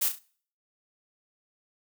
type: noise with echo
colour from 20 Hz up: blue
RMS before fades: -26 dBFS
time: 0.01-0.09 s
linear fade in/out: 10 ms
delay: 34 ms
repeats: 3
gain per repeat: -8 dB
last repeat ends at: 0.192 s
effects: noise-tail reverb RT60 0.5 s tail -22 dB re dry